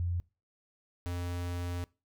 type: tone pair in turn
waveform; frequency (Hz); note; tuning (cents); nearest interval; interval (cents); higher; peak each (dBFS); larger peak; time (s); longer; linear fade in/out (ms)
sine / square; 87.31 / 87.97; F2 / F2; 0 / +13; unison; 13; second; -29 / -34; first; 0-0.2 / 1.06-1.84; second; 0
effects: noise-tail reverb RT60 0.3 s tail -23 dB re dry